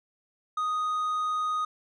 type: tone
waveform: triangle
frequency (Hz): 1244.5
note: D#6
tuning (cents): 0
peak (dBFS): -24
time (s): 0.57-1.65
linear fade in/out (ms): 5
effects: resampled to 22050 Hz

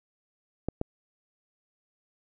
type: clicks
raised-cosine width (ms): 2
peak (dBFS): -15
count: 2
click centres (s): 0.686 / 0.814
effects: none

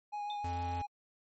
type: tone with vibrato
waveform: triangle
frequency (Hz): 828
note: G#5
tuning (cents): -5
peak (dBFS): -34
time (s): 0.12-0.87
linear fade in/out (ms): 20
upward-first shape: triangle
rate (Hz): 6.6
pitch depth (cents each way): 17
type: tone with exponential decay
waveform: sine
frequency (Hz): 3586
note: A7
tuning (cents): +32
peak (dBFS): -39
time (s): 0.3-0.45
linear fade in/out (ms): 1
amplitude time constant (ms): 31
type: tone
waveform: square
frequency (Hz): 87.1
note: F2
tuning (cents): -4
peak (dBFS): -38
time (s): 0.44-0.82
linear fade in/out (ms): 5
effects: MP3 32 kbps

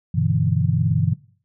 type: chord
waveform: sine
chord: E minor seventh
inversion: first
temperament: equal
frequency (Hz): 98 / 123.47 / 146.83 / 164.81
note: G2 / B2 / D3 / E3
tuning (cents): 0 / 0 / 0 / 0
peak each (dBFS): -22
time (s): 0.14-1.14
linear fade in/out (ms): 10
effects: noise-tail reverb RT60 0.5 s tail -21 dB re dry

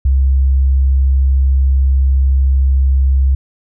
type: tone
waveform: sine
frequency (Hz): 66.8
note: C2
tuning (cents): +36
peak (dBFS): -8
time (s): 0.05-3.35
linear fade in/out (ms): 5
effects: none

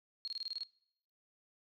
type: tone bursts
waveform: sine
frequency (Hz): 4275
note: C8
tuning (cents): +36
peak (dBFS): -37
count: 8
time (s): 0.25-0.633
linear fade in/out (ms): 0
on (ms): 26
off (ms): 25
effects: noise-tail reverb RT60 0.7 s tail -23 dB re dry

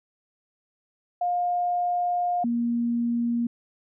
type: tone pair in turn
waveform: sine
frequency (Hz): 709 / 236.2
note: F5 / A#3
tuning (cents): +26 / +23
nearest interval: octave + perfect fifth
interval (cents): 1903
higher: first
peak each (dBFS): -22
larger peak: neither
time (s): 1.21-2.44 / 2.44-3.47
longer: first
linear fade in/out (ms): 5
effects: none

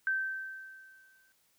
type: tone with exponential decay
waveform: sine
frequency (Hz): 1552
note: G6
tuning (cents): -18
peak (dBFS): -26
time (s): 0.07-1.32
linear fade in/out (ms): 1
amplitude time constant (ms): 270
effects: white hiss -71 dBFS RMS until 1.58 s

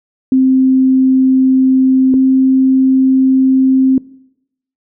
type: tone pair in turn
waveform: sine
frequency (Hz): 261.6 / 263.1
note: C4 / C4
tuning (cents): 0 / +10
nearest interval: unison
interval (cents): 10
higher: second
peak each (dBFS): -6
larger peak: neither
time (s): 0.32-2.14 / 2.14-3.98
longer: second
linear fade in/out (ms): 2
effects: noise-tail reverb RT60 0.8 s tail -22 dB re dry

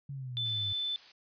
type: exponential sweep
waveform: sine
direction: down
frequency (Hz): 142.2 to 98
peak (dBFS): -37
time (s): 0.09-0.73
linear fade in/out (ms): 5
type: tone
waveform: sine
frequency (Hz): 3520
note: A7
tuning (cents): 0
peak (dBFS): -31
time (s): 0.37-0.96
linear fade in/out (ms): 0
type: noise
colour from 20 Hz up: blue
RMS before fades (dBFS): -47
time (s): 0.45-1.12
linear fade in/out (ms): 5
effects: resampled to 11025 Hz

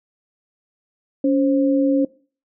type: tone pair together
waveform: sine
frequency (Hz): 280 / 528.6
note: C#4 / C5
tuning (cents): +18 / +18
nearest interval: major seventh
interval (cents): 1100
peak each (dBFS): -15 / -21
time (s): 1.24-2.05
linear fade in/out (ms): 5
effects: noise-tail reverb RT60 0.4 s tail -21 dB re dry

